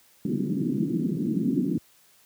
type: band-pass noise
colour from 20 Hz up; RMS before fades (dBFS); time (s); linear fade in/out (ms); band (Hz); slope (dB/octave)
white; -26; 0.25-1.78; 2; 150 to 320; 48
effects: white hiss -59 dBFS RMS until 2.25 s + high-pass 60 Hz 12 dB/octave